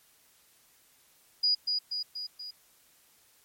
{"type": "tone with echo", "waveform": "sine", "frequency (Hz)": 4901, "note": "D#8", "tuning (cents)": -27, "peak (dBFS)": -22, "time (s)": [1.43, 1.55], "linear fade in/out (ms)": 10, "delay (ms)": 240, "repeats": 4, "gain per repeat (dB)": -4, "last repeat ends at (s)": 2.51, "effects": ["white hiss -63 dBFS RMS until 3.44 s", "MP3 64 kbps"]}